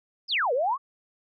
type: exponential two-way sweep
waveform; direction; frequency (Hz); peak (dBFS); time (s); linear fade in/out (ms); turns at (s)
sine; down then up; 5400 to 466.2 to 1179; -22; 0.28-0.78; 50; 0.53
effects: none